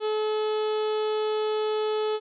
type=harmonic tone; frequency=429.6 Hz; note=A4; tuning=41 cents flat; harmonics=1 / 2 / 3 / 4 / 5 / 6 / 7 / 8 / 9 / 10; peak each=-24 / -35 / -37 / -47 / -50 / -47 / -44 / -43 / -54 / -51 dBFS; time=0-2.2 s; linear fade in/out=50 ms; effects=none

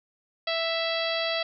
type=harmonic tone; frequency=660 Hz; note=E5; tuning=2 cents sharp; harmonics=1 / 2 / 3 / 4 / 5 / 6 / 7 / 8; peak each=-29 / -36 / -34 / -35 / -33 / -35 / -35 / -47 dBFS; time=0.47-1.43 s; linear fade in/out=5 ms; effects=none

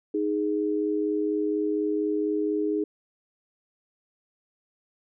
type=tone pair together; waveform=sine; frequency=311.1 / 415.3 Hz; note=D#4 / G#4; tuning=0 / 0 cents; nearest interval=perfect fourth; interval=500 cents; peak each=-26 dBFS; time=0.14-2.84 s; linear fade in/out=5 ms; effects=none

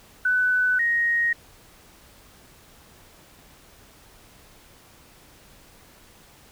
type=tone pair in turn; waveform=sine; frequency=1498 / 1873.8 Hz; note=F#6 / A#6; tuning=+21 / +8 cents; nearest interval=major third; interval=387 cents; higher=second; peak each=-18 / -19 dBFS; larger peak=first; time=0.25-0.79 / 0.79-1.33 s; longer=neither; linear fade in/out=5 ms; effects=pink hiss -52 dBFS RMS until 6.51 s

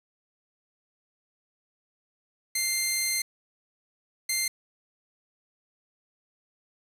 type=tone bursts at uneven times; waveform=10% pulse; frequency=2093 Hz; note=C7; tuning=in tune; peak=-16 dBFS; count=2; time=2.55-3.22 / 4.29-4.48 s; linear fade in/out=5 ms; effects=resampled to 32000 Hz + 8-bit

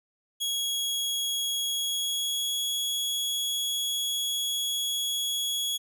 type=tone with pitch glide; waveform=sawtooth; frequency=3322 to 3345 Hz; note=G#7 to G#7; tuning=0 to +12 cents; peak=-24 dBFS; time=0.4-5.78 s; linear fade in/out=20 ms; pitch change=+12 cents; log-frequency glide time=1.64-2.63 s; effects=none

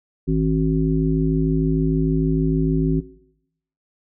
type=harmonic tone; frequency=53.3 Hz; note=G#1; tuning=46 cents sharp; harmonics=1 / 3 / 5 / 7; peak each=-23 / -20 / -22 / -25 dBFS; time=0.27-3.01 s; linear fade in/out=20 ms; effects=noise-tail reverb RT60 0.8 s tail -19 dB re dry

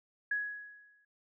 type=tone with exponential decay; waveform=sine; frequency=1673 Hz; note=G#6; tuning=12 cents sharp; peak=-28 dBFS; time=0.31-1.05 s; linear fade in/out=5 ms; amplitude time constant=160 ms; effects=none

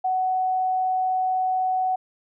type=tone; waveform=sine; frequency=746 Hz; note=F#5; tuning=14 cents sharp; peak=-20 dBFS; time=0.04-1.96 s; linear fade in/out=10 ms; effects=none

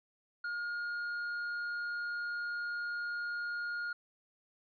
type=tone with tanh clipping; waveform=triangle; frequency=1425 Hz; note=F6; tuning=34 cents sharp; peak=-36 dBFS; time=0.44-3.93 s; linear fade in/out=5 ms; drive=9 dB; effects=resampled to 11025 Hz

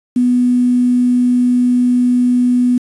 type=tone with quantisation; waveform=sine; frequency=246.9 Hz; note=B3; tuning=in tune; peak=-9 dBFS; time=0.16-2.78 s; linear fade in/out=5 ms; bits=6; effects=resampled to 24000 Hz

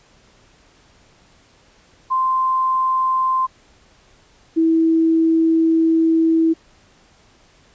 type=tone pair in turn; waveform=sine; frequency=1042 / 325.4 Hz; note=C6 / E4; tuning=-7 / -22 cents; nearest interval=octave + minor sixth; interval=2015 cents; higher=first; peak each=-15 / -12 dBFS; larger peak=second; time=2.1-3.47 / 4.56-6.54 s; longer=second; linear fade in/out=20 ms; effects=pink hiss -53 dBFS RMS until 7.74 s + resampled to 16000 Hz

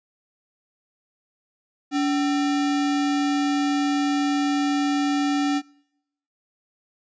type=tone with sample-and-hold; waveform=sine; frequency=286 Hz; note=D4; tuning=46 cents flat; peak=-19 dBFS; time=1.91-5.62 s; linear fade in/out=50 ms; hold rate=1050 Hz; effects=noise-tail reverb RT60 0.8 s tail -26 dB re dry + resampled to 16000 Hz

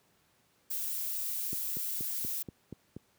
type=noise; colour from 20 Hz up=violet; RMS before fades=-35 dBFS; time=0.7-2.43 s; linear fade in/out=10 ms
type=click train; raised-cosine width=3 ms; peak=-27 dBFS; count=7; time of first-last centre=1.53-2.965 s; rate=4.18 Hz
effects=pink hiss -69 dBFS RMS until 3.18 s + high-pass 100 Hz 12 dB/octave

